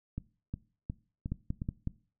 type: two click trains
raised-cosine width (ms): 5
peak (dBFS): -23 / -20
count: 5 / 4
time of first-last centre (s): 0.18-1.619 / 1.32-1.874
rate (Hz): 2.78 / 5.42
effects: noise-tail reverb RT60 0.4 s tail -20 dB re dry